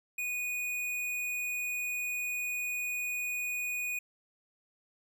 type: tone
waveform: square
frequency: 2475 Hz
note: D#7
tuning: 10 cents flat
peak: -33 dBFS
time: 0.18-3.99 s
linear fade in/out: 5 ms
effects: none